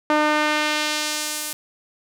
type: tone with band-pass filter sweep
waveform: sawtooth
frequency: 302.4 Hz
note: D#4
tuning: 49 cents flat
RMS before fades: -22 dBFS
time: 0.1-1.53 s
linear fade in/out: 0 ms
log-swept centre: 1000 to 12000 Hz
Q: 0.79
effects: none